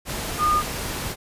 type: tone in noise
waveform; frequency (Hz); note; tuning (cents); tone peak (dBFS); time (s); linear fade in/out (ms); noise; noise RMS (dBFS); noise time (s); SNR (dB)
sine; 1219; D#6; -36; -17; 0.38-0.63; 50; pink; -29; 0.05-1.16; +9
effects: resampled to 32000 Hz